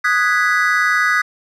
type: chord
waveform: triangle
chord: G# minor seventh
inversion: second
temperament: equal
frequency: 1244.5 / 1480 / 1661.2 / 1975.5 Hz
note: D#6 / F#6 / G#6 / B6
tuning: 0 / 0 / 0 / 0 cents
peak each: -17 dBFS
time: 0.04-1.22 s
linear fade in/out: 10 ms
effects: none